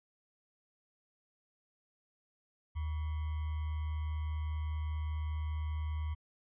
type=tone with sample-and-hold; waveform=sine; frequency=77.4 Hz; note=D#2; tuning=9 cents flat; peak=-33 dBFS; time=2.75-6.15 s; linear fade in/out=20 ms; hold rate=1050 Hz; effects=resampled to 8000 Hz